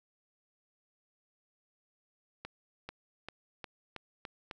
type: accelerating click train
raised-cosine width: 0.3 ms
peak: -25 dBFS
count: 7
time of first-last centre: 2.45-4.512 s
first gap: 440 ms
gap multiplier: 0.9
effects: none